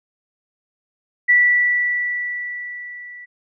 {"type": "tone with level ramp", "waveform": "sine", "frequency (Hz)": 1959, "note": "B6", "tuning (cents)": -15, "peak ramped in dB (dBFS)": [-9, -35], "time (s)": [1.28, 3.26], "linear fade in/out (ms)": 20, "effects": []}